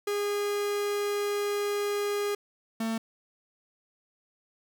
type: tone pair in turn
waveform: 45% pulse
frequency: 409.7 / 224.8 Hz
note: G#4 / A3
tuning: -24 / +37 cents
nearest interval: minor seventh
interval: 1039 cents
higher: first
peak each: -27 / -28 dBFS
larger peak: first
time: 0.07-2.35 / 2.8-2.98 s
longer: first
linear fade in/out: 5 ms
effects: none